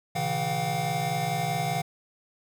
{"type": "tone cluster", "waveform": "square", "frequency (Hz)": [120.7, 139.2, 164, 707, 767], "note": ["B2", "C#3", "E3", "F5", "G5"], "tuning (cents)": [-39, 8, -9, 21, -38], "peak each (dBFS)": [-39, -34, -33, -31, -33], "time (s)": [0.15, 1.82], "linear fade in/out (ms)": 10, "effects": []}